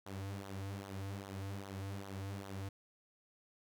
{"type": "tone with flanger", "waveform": "sawtooth", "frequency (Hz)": 98, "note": "G2", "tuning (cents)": 0, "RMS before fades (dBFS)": -44, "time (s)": [0.06, 2.69], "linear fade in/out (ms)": 5, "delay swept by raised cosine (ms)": [0.39, 5.29], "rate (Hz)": 2.5, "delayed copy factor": -0.7, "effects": []}